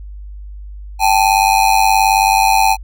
square ring-modulated tone, 830 Hz, G#5, 1 cent flat, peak -7 dBFS, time 0.99-2.77 s, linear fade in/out 50 ms, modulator 49.4 Hz, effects added 50 Hz sine -28 dBFS peak until 2.83 s

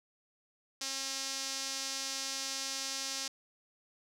sawtooth tone with band-pass filter, 269.7 Hz, C#4, 47 cents flat, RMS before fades -38 dBFS, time 0.81-3.28 s, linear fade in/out 5 ms, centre 5600 Hz, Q 2.1, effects none

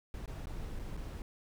brown noise with dropouts, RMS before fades -41 dBFS, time 0.14-1.22 s, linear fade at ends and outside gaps 1 ms, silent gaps 0.259-0.277 / 0.457-0.47 / 0.791-0.795 / 0.968-0.973 s, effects none

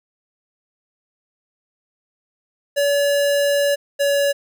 square tone pair in turn, 570 / 566.1 Hz, C#5 / C#5, +48 / +36 cents, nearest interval unison, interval 12 cents, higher first, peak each -16 dBFS, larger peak neither, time 2.76-3.76 / 3.99-4.33 s, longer first, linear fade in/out 20 ms, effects none

